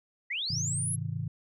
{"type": "linear sweep", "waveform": "sine", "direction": "up", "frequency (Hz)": [1859, 11175], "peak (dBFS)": -30, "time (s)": [0.3, 0.96], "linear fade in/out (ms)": 10}
{"type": "chord", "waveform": "sine", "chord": "Ab major", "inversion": "none", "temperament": "equal with one note detuned", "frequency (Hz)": [103.83, 130.81, 159.48], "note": ["Ab2", "C3", "Eb3"], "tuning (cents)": [0, 0, 43], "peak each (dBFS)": -35, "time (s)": [0.5, 1.28], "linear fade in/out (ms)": 5}
{"effects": ["tanh soft clip ceiling -18 dBFS"]}